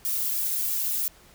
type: noise with flanger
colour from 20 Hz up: violet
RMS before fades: -27 dBFS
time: 0.05-1.08 s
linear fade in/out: 0 ms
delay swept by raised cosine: 1.9 to 2.66 ms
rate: 3 Hz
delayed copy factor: -1
effects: pink hiss -54 dBFS RMS until 1.34 s